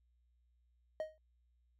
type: tone with exponential decay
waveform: triangle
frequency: 625 Hz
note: D#5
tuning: 8 cents sharp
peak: -31 dBFS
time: 1-1.18 s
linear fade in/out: 1 ms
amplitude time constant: 39 ms
effects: added 60 Hz sine -70 dBFS peak until 1.79 s